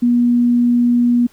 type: tone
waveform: sine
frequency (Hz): 241.1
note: B3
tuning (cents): -41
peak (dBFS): -10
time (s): 0.02-1.27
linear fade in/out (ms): 10
effects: pink hiss -51 dBFS RMS until 1.32 s